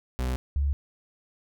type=tone pair in turn; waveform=40% pulse / sine; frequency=63 / 70.72 Hz; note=B1 / C#2; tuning=+35 / +35 cents; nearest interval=major second; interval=200 cents; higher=second; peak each=-25 / -22 dBFS; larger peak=second; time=0.19-0.36 / 0.56-0.73 s; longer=neither; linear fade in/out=0 ms; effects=none